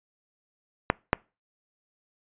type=clicks; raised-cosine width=0.5 ms; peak=-4 dBFS; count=2; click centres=0.901 / 1.131 s; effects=noise-tail reverb RT60 0.3 s tail -25 dB re dry + resampled to 8000 Hz